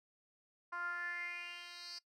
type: tone with band-pass filter sweep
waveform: 10% pulse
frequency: 349.2 Hz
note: F4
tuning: in tune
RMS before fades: -44 dBFS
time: 0.72-1.99 s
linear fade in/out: 10 ms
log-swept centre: 1200 to 4800 Hz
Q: 6.4
effects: noise-tail reverb RT60 0.1 s tail -19 dB re dry